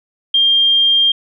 sine tone, 3200 Hz, G7, 35 cents sharp, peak -9 dBFS, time 0.34-1.12 s, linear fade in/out 5 ms, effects none

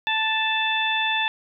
harmonic tone, 880 Hz, A5, in tune, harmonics 1 / 2 / 3 / 4, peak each -26 / -26 / -26 / -26 dBFS, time 0.07-1.28 s, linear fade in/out 0 ms, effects none

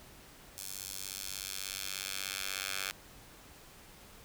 10% pulse tone with high-pass filter sweep, 96.6 Hz, G2, 25 cents flat, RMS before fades -40 dBFS, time 0.58-2.91 s, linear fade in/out 0 ms, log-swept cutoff 6600 to 1900 Hz, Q 0.77, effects pink hiss -55 dBFS RMS until 4.24 s

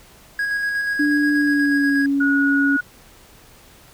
triangle tone with tremolo, 1651 Hz, G#6, 11 cents flat, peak -17 dBFS, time 0.39-2.06 s, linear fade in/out 2 ms, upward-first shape square, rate 8.3 Hz, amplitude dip 25%
sine tone with pitch glide, 293.7 to 279.3 Hz, D4 to C#4, 0 to +13 cents, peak -16 dBFS, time 0.99-2.77 s, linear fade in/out 10 ms, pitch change -87 cents, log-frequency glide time 1.36-2 s
sine tone, 1456 Hz, F#6, 28 cents flat, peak -18 dBFS, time 2.2-2.81 s, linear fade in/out 10 ms
effects pink hiss -48 dBFS RMS until 3.93 s

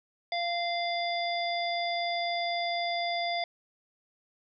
harmonic tone with a mistuned harmonic, 692 Hz, F5, 16 cents flat, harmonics 1 / 3 / 5 / 7, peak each -30 / -35 / -37 / -38 dBFS, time 0.32-3.44 s, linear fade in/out 2 ms, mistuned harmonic 5, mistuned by +23 cents, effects none

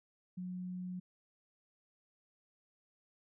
sine tone, 181.7 Hz, F#3, 31 cents flat, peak -39 dBFS, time 0.37-1 s, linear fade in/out 10 ms, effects none

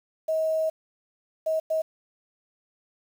sine tone bursts at uneven times, 636 Hz, D#5, 38 cents sharp, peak -22 dBFS, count 3, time 0.28-0.7 / 1.46-1.6 / 1.7-1.82 s, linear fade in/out 10 ms, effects 8-bit

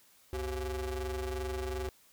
40% pulse ring-modulated tone, 155.56 Hz, D#3, in tune, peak -30 dBFS, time 0.33-1.89 s, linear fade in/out 0 ms, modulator 222 Hz, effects white hiss -63 dBFS RMS until 2.12 s

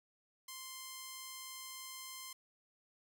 5% pulse tone, 1046.5 Hz, C6, in tune, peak -34 dBFS, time 0.48-2.33 s, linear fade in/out 5 ms, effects none

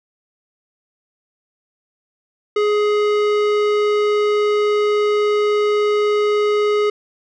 sine tone with tanh clipping, 418.2 Hz, G#4, 12 cents sharp, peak -16 dBFS, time 2.56-6.9 s, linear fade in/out 5 ms, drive 17 dB, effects none

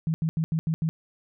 sine tone bursts, 160.4 Hz, E3, 47 cents flat, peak -22 dBFS, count 6, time 0.07-0.89 s, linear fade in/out 0 ms, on 70 ms, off 80 ms, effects none

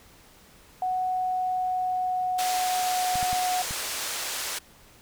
sine tone with pitch glide, 740 to 731.1 Hz, F#5 to F#5, 0 to -21 cents, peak -24 dBFS, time 0.82-3.62 s, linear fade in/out 2 ms, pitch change -21 cents, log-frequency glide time 1.05-3.48 s
white band-pass noise, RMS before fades -32 dBFS, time 2.38-4.59 s, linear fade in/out 10 ms, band 430 to 9100 Hz, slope 12 dB/octave
clicks, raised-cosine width 5 ms, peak -24 dBFS, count 4, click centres 3.156 / 3.229 / 3.33 / 3.709 s
effects pink hiss -54 dBFS RMS until 5.01 s

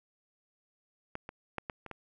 clicks, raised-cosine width 0.5 ms, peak -22 / -26 / -19 / -21 / -29 / -26 dBFS, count 6, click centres 1.154 / 1.291 / 1.583 / 1.698 / 1.863 / 1.913 s, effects none

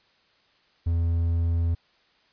triangle tone, 84.1 Hz, E2, 35 cents sharp, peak -19 dBFS, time 0.86-1.75 s, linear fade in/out 10 ms, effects white hiss -63 dBFS RMS until 2.32 s + resampled to 11025 Hz

